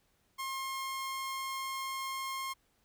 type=tone; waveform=sawtooth; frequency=1069 Hz; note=C6; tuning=37 cents sharp; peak=-32 dBFS; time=0.38-2.54 s; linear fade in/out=20 ms; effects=pink hiss -73 dBFS RMS until 2.84 s